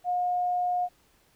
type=tone; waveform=sine; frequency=717 Hz; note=F5; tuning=45 cents sharp; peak=-24 dBFS; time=0.04-0.89 s; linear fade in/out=50 ms; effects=pink hiss -64 dBFS RMS until 1.35 s